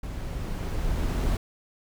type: noise with level ramp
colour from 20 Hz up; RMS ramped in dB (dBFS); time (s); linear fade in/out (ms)
brown; -34 to -24; 0.03-1.37; 5
effects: none